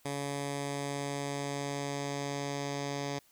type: tone with low-pass filter sweep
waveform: 10% pulse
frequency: 141.5 Hz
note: C#3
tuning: 36 cents sharp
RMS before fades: -36 dBFS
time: 0.05-3.19 s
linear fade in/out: 5 ms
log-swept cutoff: 9500 to 6100 Hz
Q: 1.9
effects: white hiss -65 dBFS RMS until 3.31 s